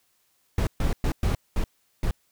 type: noise bursts at uneven times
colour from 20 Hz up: brown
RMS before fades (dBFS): -23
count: 6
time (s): 0.58-0.67 / 0.8-0.93 / 1.04-1.12 / 1.23-1.35 / 1.56-1.64 / 2.03-2.11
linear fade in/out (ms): 2
effects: white hiss -68 dBFS RMS until 2.31 s